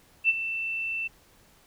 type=tone with ADSR envelope; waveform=sine; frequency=2672 Hz; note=E7; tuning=23 cents sharp; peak=-16 dBFS; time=0.24-1.08 s; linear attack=49 ms; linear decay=33 ms; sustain=-12 dB; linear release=13 ms; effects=pink hiss -59 dBFS RMS until 1.66 s